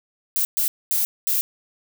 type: noise bursts at uneven times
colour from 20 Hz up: violet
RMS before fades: -21 dBFS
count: 4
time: 0.36-0.45 / 0.57-0.68 / 0.91-1.05 / 1.27-1.41 s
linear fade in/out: 0 ms
effects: none